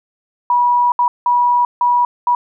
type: tone bursts at uneven times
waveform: sine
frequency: 971 Hz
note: B5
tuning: 30 cents flat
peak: -10 dBFS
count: 5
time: 0.5-0.92 / 0.99-1.08 / 1.26-1.65 / 1.81-2.05 / 2.27-2.35 s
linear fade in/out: 2 ms
effects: none